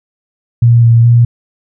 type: tone with pitch steps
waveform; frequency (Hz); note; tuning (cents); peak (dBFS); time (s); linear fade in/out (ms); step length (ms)
sine; 118.1 / 116.3 / 118.8; A#2 / A#2 / A#2; +23 / -4 / +33; -3; 0.62-1.25; 5; 210
effects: none